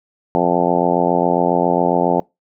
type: harmonic tone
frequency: 87.31 Hz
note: F2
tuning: in tune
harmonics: 2 / 3 / 4 / 5 / 6 / 7 / 8 / 9 / 10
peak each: -22 / -22 / -22 / -22 / -22 / -22 / -22 / -22 / -22 dBFS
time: 0.35-2.2 s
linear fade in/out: 0 ms
effects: noise-tail reverb RT60 0.2 s tail -23 dB re dry